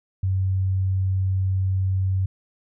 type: tone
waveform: sine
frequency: 94.8 Hz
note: F#2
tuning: 43 cents sharp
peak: -19 dBFS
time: 0.23-2.26 s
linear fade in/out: 5 ms
effects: none